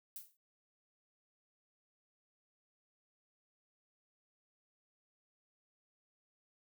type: noise with exponential decay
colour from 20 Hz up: violet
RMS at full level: -43 dBFS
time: 0.16-0.37 s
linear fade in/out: 1 ms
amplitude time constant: 44 ms
effects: none